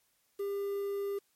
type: tone with quantisation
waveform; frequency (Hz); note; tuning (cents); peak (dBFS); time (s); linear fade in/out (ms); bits
triangle; 400; G4; +35; -30; 0.39-1.19; 10; 9
effects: white hiss -73 dBFS RMS until 1.35 s + MP3 64 kbps